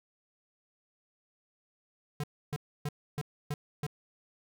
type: tone bursts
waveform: square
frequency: 146.83 Hz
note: D3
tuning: in tune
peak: -32 dBFS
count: 6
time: 2.2-3.866 s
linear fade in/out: 2 ms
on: 36 ms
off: 290 ms
effects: none